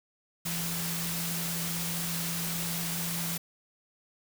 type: tone in noise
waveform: sine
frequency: 168.8 Hz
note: E3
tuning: 41 cents sharp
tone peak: -35 dBFS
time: 0.45-3.38 s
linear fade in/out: 10 ms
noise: white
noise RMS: -34 dBFS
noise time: 0.45-3.38 s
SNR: -4 dB
effects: none